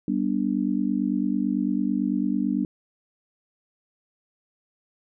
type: chord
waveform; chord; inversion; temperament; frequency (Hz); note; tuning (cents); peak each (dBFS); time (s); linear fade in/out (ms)
sine; G major; none; just; 196 / 245 / 294; G3 / B3 / D4; 0 / -14 / +2; -26; 0.08-2.65; 2
effects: none